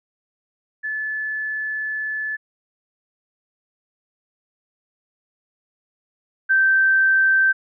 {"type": "tone pair in turn", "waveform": "sine", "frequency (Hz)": [1732, 1556.9], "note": ["A6", "G6"], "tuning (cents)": [-28, -12], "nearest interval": "major second", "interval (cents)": 184, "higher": "first", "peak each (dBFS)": [-23, -13], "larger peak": "second", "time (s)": [[0.83, 2.37], [6.49, 7.53]], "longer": "first", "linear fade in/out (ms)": 20, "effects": []}